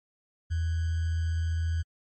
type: tone with sample-and-hold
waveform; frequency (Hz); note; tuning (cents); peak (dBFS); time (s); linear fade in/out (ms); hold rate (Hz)
sine; 82.4; E2; 0; -25; 0.5-1.83; 20; 1575
effects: MP3 32 kbps